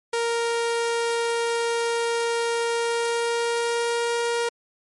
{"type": "tone with pitch glide", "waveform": "sawtooth", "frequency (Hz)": [466.2, 470.5], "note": ["A#4", "A#4"], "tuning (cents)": [0, 16], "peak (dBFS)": -18, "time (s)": [0.13, 4.49], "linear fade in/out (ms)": 5, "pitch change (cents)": 16, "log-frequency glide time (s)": [2.69, 4.13], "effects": ["MP3 48 kbps"]}